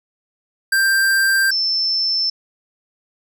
square / sine tone pair in turn, 1579 / 5311 Hz, G6 / E8, +12 / +12 cents, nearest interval octave + major sixth, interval 2100 cents, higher second, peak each -14 / -16 dBFS, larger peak first, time 0.72-1.51 / 1.51-2.3 s, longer neither, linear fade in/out 5 ms, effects none

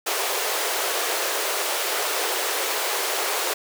pink high-pass noise, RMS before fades -25 dBFS, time 0.06-3.54 s, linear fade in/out 10 ms, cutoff 380 Hz, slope 48 dB/octave, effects none

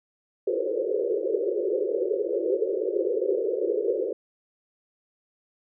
pink band-pass noise, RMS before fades -26 dBFS, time 0.47-4.13 s, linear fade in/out 5 ms, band 350 to 540 Hz, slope 96 dB/octave, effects none

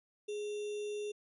sine tone with sample-and-hold, 416.5 Hz, G#4, 5 cents sharp, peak -36 dBFS, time 0.28-1.12 s, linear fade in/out 10 ms, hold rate 3150 Hz, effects resampled to 24000 Hz

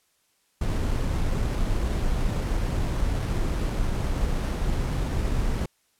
brown noise with sample-and-hold, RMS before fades -25 dBFS, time 0.61-5.66 s, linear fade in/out 5 ms, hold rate 7350 Hz, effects white hiss -68 dBFS RMS until 5.99 s + low-pass 12000 Hz 12 dB/octave

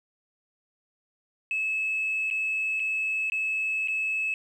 sine tone with dropouts, 2596 Hz, E7, 27 cents flat, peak -24 dBFS, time 1.51-4.34 s, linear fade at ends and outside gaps 1 ms, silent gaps 2.302-2.31 / 2.797-2.801 / 3.299-3.32 / 3.875-3.883 s, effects tanh soft clip ceiling -21 dBFS + 10-bit

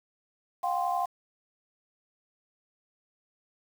sine chord, F suspended second, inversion none, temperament equal with one note detuned, 712.3 / 784 / 1046.5 Hz, F5 / G5 / C6, +34 / 0 / 0 cents, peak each -29 / -31 / -32 dBFS, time 0.63-1.06 s, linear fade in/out 10 ms, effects 8-bit

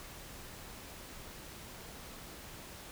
silence, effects pink hiss -49 dBFS RMS until 2.91 s

